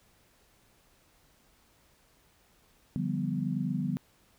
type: chord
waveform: sine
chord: G dominant seventh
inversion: second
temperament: equal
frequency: 146.83 / 174.61 / 196 / 246.9 Hz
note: D3 / F3 / G3 / B3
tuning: 0 / 0 / 0 / 0 cents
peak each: -34 dBFS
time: 2.96-3.97 s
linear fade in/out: 0 ms
effects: pink hiss -65 dBFS RMS until 4.38 s